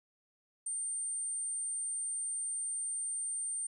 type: tone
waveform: sine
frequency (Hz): 8870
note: C#9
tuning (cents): 0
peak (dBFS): -34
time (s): 0.66-3.67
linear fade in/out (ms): 5
effects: none